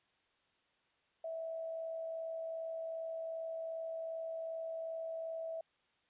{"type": "tone with amplitude modulation", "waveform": "sine", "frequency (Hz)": 653, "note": "E5", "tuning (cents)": -17, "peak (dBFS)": -37, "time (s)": [1.24, 5.61], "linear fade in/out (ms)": 5, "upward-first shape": "sine", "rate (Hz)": 62.6, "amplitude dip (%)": 35, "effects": ["white hiss -75 dBFS RMS until 6.09 s", "resampled to 8000 Hz"]}